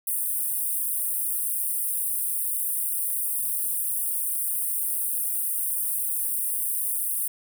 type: high-pass noise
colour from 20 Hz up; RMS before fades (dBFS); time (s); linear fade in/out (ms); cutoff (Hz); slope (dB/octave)
pink; -27; 0.07-7.28; 5; 8800; 96
effects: none